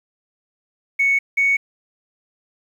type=tone pair in turn; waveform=sine; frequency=2217 / 2225 Hz; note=C#7 / C#7; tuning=0 / +6 cents; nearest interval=unison; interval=6 cents; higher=second; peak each=-13 dBFS; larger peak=neither; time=0.99-1.19 / 1.37-1.57 s; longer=neither; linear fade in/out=10 ms; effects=tanh soft clip ceiling -9 dBFS + 8-bit